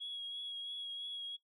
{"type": "tone with vibrato", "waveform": "sine", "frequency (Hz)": 3322, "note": "G#7", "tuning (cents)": 0, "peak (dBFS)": -39, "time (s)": [0, 1.37], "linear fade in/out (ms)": 20, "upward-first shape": "triangle", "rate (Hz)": 3, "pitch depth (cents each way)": 24, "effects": ["noise-tail reverb RT60 0.1 s tail -17 dB re dry", "tanh soft clip ceiling -36 dBFS"]}